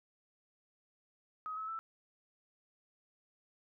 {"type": "tone with pitch steps", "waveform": "sine", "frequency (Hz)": [1264, 1293.5, 1323.8], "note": ["D#6", "E6", "E6"], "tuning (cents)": [27, -33, 7], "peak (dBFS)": -38, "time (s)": [1.46, 1.79], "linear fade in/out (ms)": 0, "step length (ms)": 110, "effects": []}